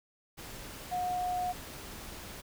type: tone in noise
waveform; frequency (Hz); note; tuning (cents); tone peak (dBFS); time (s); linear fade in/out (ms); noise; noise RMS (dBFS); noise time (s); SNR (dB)
sine; 723; F#5; -40; -30; 0.91-1.53; 20; pink; -45; 0.37-2.42; +12
effects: none